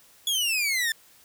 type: exponential sweep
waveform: sawtooth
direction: down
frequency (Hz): 3418 to 1760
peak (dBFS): -20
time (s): 0.27-0.92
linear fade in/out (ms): 2
effects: white hiss -56 dBFS RMS until 1.24 s